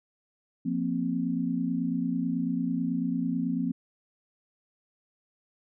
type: chord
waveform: sine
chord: F suspended fourth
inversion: none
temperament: just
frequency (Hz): 174.61 / 232.8 / 261.9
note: F3 / Bb3 / C4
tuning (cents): 0 / -2 / +2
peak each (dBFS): -31 / -31 / -29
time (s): 0.65-3.72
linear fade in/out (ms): 10
effects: none